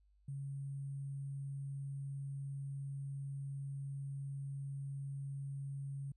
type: tone with sample-and-hold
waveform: sine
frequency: 138.59 Hz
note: C#3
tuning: in tune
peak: -40 dBFS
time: 0.28-6.12 s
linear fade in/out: 5 ms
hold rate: 8820 Hz
effects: added 50 Hz sine -67 dBFS peak until 6.16 s + resampled to 24000 Hz